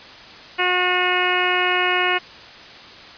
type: harmonic tone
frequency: 361.9 Hz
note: F#4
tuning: 38 cents flat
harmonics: 1 / 2 / 3 / 4 / 5 / 6 / 7 / 8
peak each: -25 / -25 / -25 / -25 / -25 / -25 / -25 / -25 dBFS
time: 0.58-2.19 s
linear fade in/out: 20 ms
effects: white hiss -40 dBFS RMS until 3.17 s + resampled to 11025 Hz